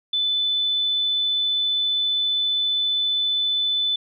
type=tone; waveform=sine; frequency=3505 Hz; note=A7; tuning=7 cents flat; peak=-19 dBFS; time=0.13-3.96 s; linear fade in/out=5 ms; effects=none